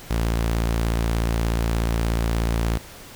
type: tone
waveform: sawtooth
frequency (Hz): 56.7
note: A#1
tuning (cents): -47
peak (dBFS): -16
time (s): 0.1-2.78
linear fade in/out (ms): 10
effects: pink hiss -42 dBFS RMS until 3.15 s